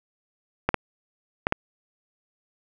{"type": "clicks", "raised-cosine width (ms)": 0.5, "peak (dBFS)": -5, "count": 4, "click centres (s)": [0.69, 0.743, 1.469, 1.524], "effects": []}